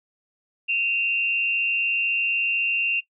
sine tone pair together, 2538 / 2754 Hz, D#7 / F7, +34 / -25 cents, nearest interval minor second, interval 141 cents, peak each -28 / -20 dBFS, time 0.68-3.01 s, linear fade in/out 20 ms, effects noise-tail reverb RT60 0.1 s tail -18 dB re dry

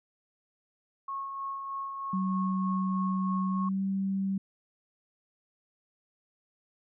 sine tone with tremolo, 1094 Hz, C#6, 23 cents flat, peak -32 dBFS, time 1.08-3.69 s, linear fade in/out 5 ms, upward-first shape sine, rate 3.2 Hz, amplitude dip 35%
sine tone with pitch glide, 189.2 to 193.85 Hz, F#3 to G3, +39 to -19 cents, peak -27 dBFS, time 2.13-4.38 s, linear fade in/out 5 ms, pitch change +42 cents, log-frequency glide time 3.48-3.83 s
effects none

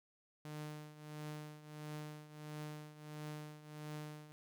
sawtooth tone with tremolo, 151.3 Hz, D#3, 48 cents flat, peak -39 dBFS, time 0.45-4.32 s, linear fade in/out 0 ms, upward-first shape triangle, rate 1.5 Hz, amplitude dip 80%, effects none

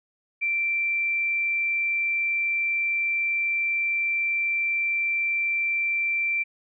sine tone, 2349 Hz, D7, in tune, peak -22 dBFS, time 0.41-6.44 s, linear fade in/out 20 ms, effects none

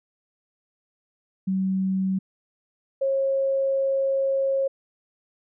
sine tone pair in turn, 190 / 541.9 Hz, F#3 / C#5, +46 / -39 cents, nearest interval octave + tritone, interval 1815 cents, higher second, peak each -21 / -20 dBFS, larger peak second, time 1.47-2.19 / 3.01-4.68 s, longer second, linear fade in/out 10 ms, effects none

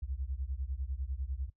sine beating tone pair, 61.74 / 71.74 Hz, B1 / D2, 0 / -40 cents, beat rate 10 Hz, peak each -37 / -38 dBFS, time 0.02-1.5 s, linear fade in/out 10 ms, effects noise-tail reverb RT60 0.1 s tail -18 dB re dry

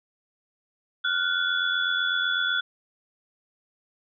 sine tone cluster, 1409 / 1497 / 3427 Hz, F6 / F#6 / A7, +15 / +20 / -46 cents, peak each -27 dBFS, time 1.04-2.61 s, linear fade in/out 10 ms, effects none

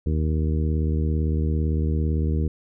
harmonic tone, 77.78 Hz, D#2, in tune, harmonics 1 / 2 / 3 / 4 / 5 / 6, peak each -21 / -27 / -31 / -33 / -35 / -37 dBFS, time 0.06-2.48 s, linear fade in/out 5 ms, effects none

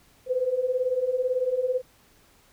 sine beating tone pair, 493.9 / 511.9 Hz, B4 / C5, 0 / -38 cents, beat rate 18 Hz, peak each -28 / -24 dBFS, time 0.26-1.82 s, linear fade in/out 50 ms, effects pink hiss -59 dBFS RMS until 2.52 s

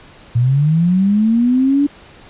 sine linear sweep, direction up, 114.9 to 290.6 Hz, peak -10 dBFS, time 0.35-1.87 s, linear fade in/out 10 ms, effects pink hiss -42 dBFS RMS until 2.29 s + resampled to 8000 Hz

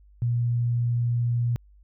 sine tone, 119.5 Hz, A#2, 43 cents sharp, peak -21 dBFS, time 0.22-1.56 s, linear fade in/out 0 ms, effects added 50 Hz sine -51 dBFS peak until 1.83 s

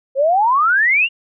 sine exponential sweep, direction up, 519 to 2893 Hz, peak -11 dBFS, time 0.15-1.09 s, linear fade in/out 50 ms, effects none

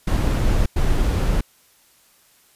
brown noise bursts at uneven times, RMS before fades -18 dBFS, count 2, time 0.07-0.66 / 0.76-1.41 s, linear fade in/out 5 ms, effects white hiss -56 dBFS RMS until 2.55 s + resampled to 32000 Hz

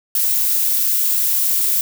violet noise, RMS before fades -17 dBFS, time 0.15-1.81 s, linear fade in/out 2 ms, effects none

